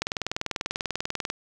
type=click train; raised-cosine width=0.2 ms; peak=-10 dBFS; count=27; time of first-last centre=0.02-1.301 s; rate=20.3 Hz; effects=none